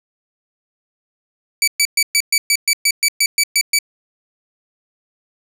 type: tone bursts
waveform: 15% pulse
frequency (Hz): 2297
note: D7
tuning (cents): -39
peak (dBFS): -5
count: 13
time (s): 1.62-3.788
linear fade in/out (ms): 2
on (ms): 56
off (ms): 120
effects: none